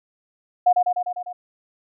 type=tone with echo; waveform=sine; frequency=720 Hz; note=F#5; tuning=47 cents flat; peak=-11 dBFS; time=0.66-0.73 s; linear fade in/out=10 ms; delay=100 ms; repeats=6; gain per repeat=-3 dB; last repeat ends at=1.33 s; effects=none